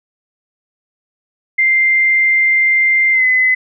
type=tone with pitch glide; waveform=sine; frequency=2093 to 2026 Hz; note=C7 to B6; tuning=0 to +44 cents; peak=-9 dBFS; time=1.58-3.55 s; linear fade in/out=10 ms; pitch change=-56 cents; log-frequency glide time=3.12-3.25 s; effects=none